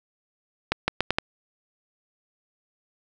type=accelerating click train; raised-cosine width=0.3 ms; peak=-5 dBFS; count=5; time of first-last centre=0.72-1.185 s; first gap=160 ms; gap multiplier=0.79; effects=none